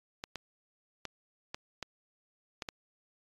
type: clicks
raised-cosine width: 0.2 ms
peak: -20 dBFS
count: 7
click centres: 0.239 / 0.357 / 1.053 / 1.545 / 1.827 / 2.622 / 2.688 s
effects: AAC 32 kbps